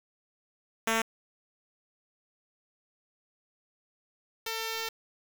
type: tone pair in turn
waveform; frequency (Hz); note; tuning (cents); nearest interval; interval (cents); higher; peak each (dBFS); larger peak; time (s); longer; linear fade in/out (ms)
5% pulse; 225.1 / 450.2; A3 / A4; +40 / +40; octave; 1200; second; -14 / -21; first; 0.87-1.02 / 4.46-4.89; second; 5
effects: 8-bit